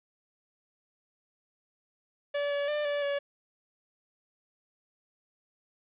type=tone with pitch steps; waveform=45% pulse; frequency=575 / 571 / 595 / 578 / 567 Hz; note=D5 / D5 / D5 / D5 / C#5; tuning=-37 / -49 / +22 / -28 / +39 cents; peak=-28 dBFS; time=2.34-3.19 s; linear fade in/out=10 ms; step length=170 ms; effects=resampled to 8000 Hz + 10-bit